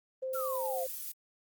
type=tone; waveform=sine; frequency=522 Hz; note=C5; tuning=4 cents flat; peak=-33 dBFS; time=0.22-0.87 s; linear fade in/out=10 ms
type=noise; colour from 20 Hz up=violet; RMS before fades=-40 dBFS; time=0.33-1.12 s; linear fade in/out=5 ms
type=exponential sweep; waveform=sine; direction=down; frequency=1405 to 660 Hz; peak=-36 dBFS; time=0.34-0.85 s; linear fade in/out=20 ms
effects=Opus 24 kbps